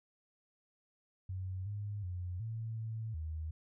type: tone with pitch steps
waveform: sine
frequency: 93.5 / 102.9 / 89.8 / 112.3 / 111.4 / 79 Hz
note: F#2 / G#2 / F2 / A2 / A2 / D#2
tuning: +19 / -16 / +49 / +36 / +22 / +27 cents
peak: -37 dBFS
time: 1.29-3.51 s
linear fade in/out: 5 ms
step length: 370 ms
effects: none